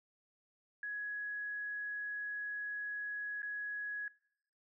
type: tone with dropouts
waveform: sine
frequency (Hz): 1674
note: G#6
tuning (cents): +13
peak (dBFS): -38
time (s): 0.83-4.08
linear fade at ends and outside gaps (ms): 2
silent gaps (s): 3.42-3.429
effects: noise-tail reverb RT60 0.8 s tail -23 dB re dry